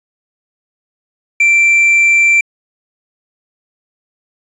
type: tone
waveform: triangle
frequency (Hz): 2349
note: D7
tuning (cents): 0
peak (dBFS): -5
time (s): 1.4-2.41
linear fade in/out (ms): 5
effects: resampled to 22050 Hz + 7-bit